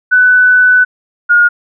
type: tone pair in turn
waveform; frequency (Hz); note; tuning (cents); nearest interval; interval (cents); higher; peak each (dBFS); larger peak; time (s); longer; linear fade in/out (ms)
sine; 1496 / 1430.5; F#6 / F6; +19 / +41; minor second; 78; first; -4; neither; 0.11-0.85 / 1.29-1.49; first; 20
effects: none